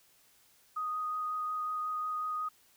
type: tone with vibrato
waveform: sine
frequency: 1244.5 Hz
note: D#6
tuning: in tune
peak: -32 dBFS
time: 0.76-2.49 s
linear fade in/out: 10 ms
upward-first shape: sine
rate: 5.5 Hz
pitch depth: 9 cents each way
effects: white hiss -65 dBFS RMS until 2.76 s